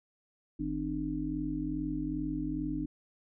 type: harmonic tone with a mistuned harmonic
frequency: 52 Hz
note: G#1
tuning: 3 cents sharp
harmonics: 1 / 3 / 5 / 6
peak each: -40 / -40 / -37 / -34 dBFS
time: 0.59-2.86 s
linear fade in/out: 10 ms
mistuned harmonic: 6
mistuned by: -54 cents
effects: none

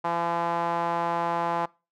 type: tone with band-pass filter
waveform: sawtooth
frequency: 170 Hz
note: F3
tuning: 46 cents flat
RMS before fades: -27 dBFS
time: 0.04-1.66 s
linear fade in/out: 10 ms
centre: 920 Hz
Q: 3.1
effects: noise-tail reverb RT60 0.3 s tail -23 dB re dry

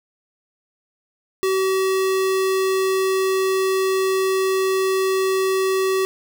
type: tone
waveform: square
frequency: 380.8 Hz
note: F#4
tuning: 50 cents sharp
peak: -18 dBFS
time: 1.43-6.05 s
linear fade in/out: 0 ms
effects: none

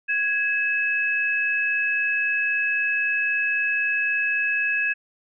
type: tone pair together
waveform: sine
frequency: 1661.2 / 2585 Hz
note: G#6 / E7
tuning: 0 / -34 cents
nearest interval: minor sixth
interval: 766 cents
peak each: -23 dBFS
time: 0.08-4.94 s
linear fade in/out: 20 ms
effects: none

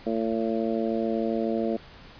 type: harmonic tone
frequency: 112.7 Hz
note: A2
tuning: 42 cents sharp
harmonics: 2 / 3 / 4 / 5 / 6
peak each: -28 / -30 / -31 / -32 / -33 dBFS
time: 0.06-1.77 s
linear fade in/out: 10 ms
effects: pink hiss -48 dBFS RMS until 2.19 s + resampled to 11025 Hz

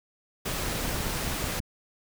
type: noise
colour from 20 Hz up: pink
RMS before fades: -31 dBFS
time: 0.45-1.6 s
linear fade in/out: 10 ms
type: clicks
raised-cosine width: 5 ms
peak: -22 dBFS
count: 11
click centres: 0.684 / 0.754 / 0.878 / 0.945 / 1.006 / 1.068 / 1.158 / 1.278 / 1.333 / 1.442 / 1.601 s
effects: none

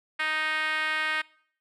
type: tone with band-pass filter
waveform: 5% pulse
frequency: 311.1 Hz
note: D#4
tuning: in tune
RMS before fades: -28 dBFS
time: 0.19-1.22 s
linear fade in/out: 10 ms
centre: 1800 Hz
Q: 1.9
effects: noise-tail reverb RT60 0.6 s tail -23 dB re dry

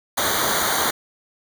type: noise with comb filter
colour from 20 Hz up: pink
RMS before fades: -21 dBFS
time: 0.17-0.91 s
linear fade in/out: 10 ms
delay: 0.38 ms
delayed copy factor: -0.95
effects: none

